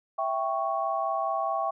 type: chord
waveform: sine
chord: C# diminished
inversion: first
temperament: equal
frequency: 659.3 / 784 / 1108.7 Hz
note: E5 / G5 / C#6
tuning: 0 / 0 / 0 cents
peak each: -30 dBFS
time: 0.18-1.71 s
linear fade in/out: 10 ms
effects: none